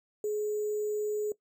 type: tone with sample-and-hold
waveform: sine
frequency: 421.6 Hz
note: G#4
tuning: 26 cents sharp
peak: -28 dBFS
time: 0.24-1.32 s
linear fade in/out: 2 ms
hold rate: 7350 Hz
effects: noise-tail reverb RT60 0.1 s tail -19 dB re dry